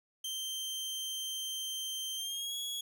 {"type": "tone with pitch glide", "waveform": "sawtooth", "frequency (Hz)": [3136, 3342], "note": ["G7", "G#7"], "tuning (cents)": [0, 10], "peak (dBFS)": -33, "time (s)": [0.24, 2.81], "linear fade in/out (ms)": 5, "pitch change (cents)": 110, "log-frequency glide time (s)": [2.16, 2.56], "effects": []}